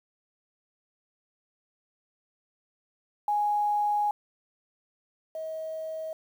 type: tone pair in turn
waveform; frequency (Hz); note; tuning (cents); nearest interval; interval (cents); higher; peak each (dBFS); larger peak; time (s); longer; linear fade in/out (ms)
sine; 830.6 / 636.4; G#5 / D#5; 0 / +39; perfect fourth; 461; first; -23 / -32; first; 3.28-4.11 / 5.35-6.13; first; 2
effects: 9-bit